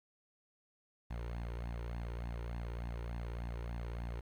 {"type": "tone with flanger", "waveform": "sawtooth", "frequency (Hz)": 58.4, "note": "A#1", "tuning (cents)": 4, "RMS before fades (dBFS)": -41, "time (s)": [1.1, 4.21], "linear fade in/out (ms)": 10, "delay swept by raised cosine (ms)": [1.1, 2.2], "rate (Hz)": 3.4, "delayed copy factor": 0.65, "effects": ["low-pass 3000 Hz 12 dB/octave", "11-bit"]}